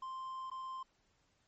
triangle tone with dropouts, 1046.5 Hz, C6, in tune, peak -39 dBFS, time 0.02-0.83 s, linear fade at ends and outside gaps 5 ms, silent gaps 0.501-0.514 s, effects pink hiss -75 dBFS RMS until 1.47 s + MP3 32 kbps

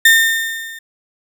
35% pulse tone with level ramp, 1815 Hz, A#6, 47 cents flat, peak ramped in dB -3 to -29 dBFS, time 0.05-0.79 s, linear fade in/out 5 ms, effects none

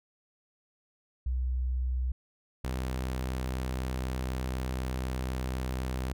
sine / sawtooth tone pair in turn, 63 / 64.03 Hz, B1 / C2, +35 / -37 cents, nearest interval unison, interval 28 cents, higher second, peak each -27 dBFS, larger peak neither, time 1.26-2.12 / 2.64-6.13 s, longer second, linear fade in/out 5 ms, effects none

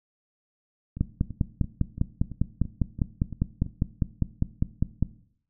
two click trains, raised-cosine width 5 ms, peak -10 / -23 dBFS, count 21 / 9, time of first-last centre 1.01-5.026 / 0.97-3.664 s, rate 4.98 / 2.97 Hz, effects noise-tail reverb RT60 0.6 s tail -17 dB re dry

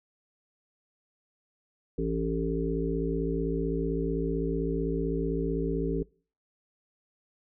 harmonic tone, 55.7 Hz, A1, 22 cents sharp, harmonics 1 / 3 / 5 / 7 / 8, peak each -33 / -33 / -33 / -33 / -33 dBFS, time 1.98-6.03 s, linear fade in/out 5 ms, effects noise-tail reverb RT60 0.4 s tail -22 dB re dry

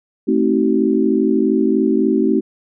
sine chord, A diminished seventh, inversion none, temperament just, 220 / 264 / 316.8 / 380.2 Hz, A3 / C4 / Eb4 / Gb4, 0 / +16 / +31 / +47 cents, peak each -18 dBFS, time 0.27-2.41 s, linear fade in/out 20 ms, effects none

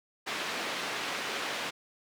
white band-pass noise, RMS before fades -35 dBFS, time 0.26-1.71 s, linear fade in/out 20 ms, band 230 to 3000 Hz, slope 12 dB/octave, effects none

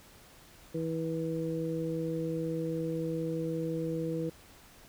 harmonic tone, 162.6 Hz, E3, 23 cents flat, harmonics 1 / 2 / 3, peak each -35 / -35 / -35 dBFS, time 0.74-4.3 s, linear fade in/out 10 ms, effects pink hiss -56 dBFS RMS until 4.88 s

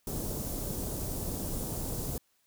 pink band-stop noise, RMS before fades -35 dBFS, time 0.07-2.18 s, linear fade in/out 2 ms, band 540 to 8100 Hz, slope 12 dB/octave, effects white hiss -72 dBFS RMS until 2.46 s

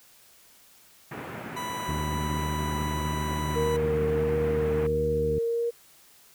pink band-pass noise, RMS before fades -38 dBFS, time 1.11-4.87 s, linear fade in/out 5 ms, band 110 to 2300 Hz, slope 24 dB/octave
40% pulse tone, 987.8 Hz, B5, in tune, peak -31 dBFS, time 1.56-3.77 s, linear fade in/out 10 ms
harmonic tone, 75.7 Hz, D#2, 47 cents flat, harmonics 1 / 2 / 3 / 4 / 5, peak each -32 / -32 / -37 / -40 / -41 dBFS, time 1.88-5.39 s, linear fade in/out 5 ms
sine tone with vibrato, 466.2 Hz, A#4, in tune, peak -24 dBFS, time 3.55-5.71 s, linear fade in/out 20 ms, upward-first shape triangle, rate 1.5 Hz, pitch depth 20 cents each way
effects white hiss -56 dBFS RMS until 6.34 s

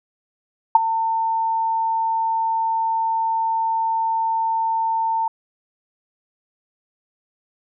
sine tone with ADSR envelope, 900 Hz, A5, 39 cents sharp, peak -4 dBFS, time 0.75-5.28 s, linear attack 4 ms, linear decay 19 ms, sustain -14 dB, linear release 4 ms, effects none

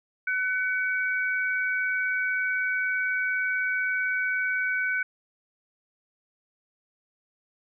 sine tone pair together, 1507.7 / 2259 Hz, F#6 / C#7, +32 / +32 cents, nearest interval perfect fifth, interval 700 cents, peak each -25 / -30 dBFS, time 0.27-5.03 s, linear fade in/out 5 ms, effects none

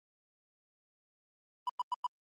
triangle tone bursts, 987.8 Hz, B5, in tune, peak -28 dBFS, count 4, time 1.67-2.066 s, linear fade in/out 2 ms, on 24 ms, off 100 ms, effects Opus 24 kbps

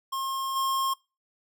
square tone with level steps, 1072 Hz, C6, 42 cents sharp, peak -29 / -25 dBFS, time 0.12-0.94 s, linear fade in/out 10 ms, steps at 0.55 s, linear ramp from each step 20 ms, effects noise-tail reverb RT60 0.3 s tail -25 dB re dry

